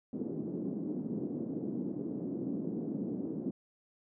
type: band-pass noise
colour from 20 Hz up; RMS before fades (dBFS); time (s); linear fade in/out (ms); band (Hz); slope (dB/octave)
white; -37; 0.13-3.51; 5; 180 to 320; 24
effects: none